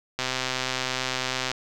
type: click train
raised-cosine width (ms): 0.2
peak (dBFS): -9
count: 172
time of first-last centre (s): 0.19-1.516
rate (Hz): 129
effects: none